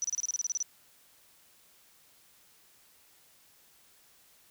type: tone bursts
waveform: sine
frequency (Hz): 5920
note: F#8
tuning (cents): 0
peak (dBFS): -28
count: 12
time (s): 0.02-0.626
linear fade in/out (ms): 0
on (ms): 23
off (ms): 30
effects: white hiss -62 dBFS RMS until 4.5 s